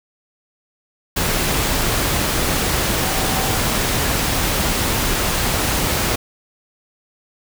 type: tone in noise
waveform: sine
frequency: 765 Hz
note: G5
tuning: 42 cents flat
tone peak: -28 dBFS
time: 3.06-3.58 s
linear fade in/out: 10 ms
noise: pink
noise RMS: -19 dBFS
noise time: 1.16-6.16 s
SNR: -12 dB
effects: none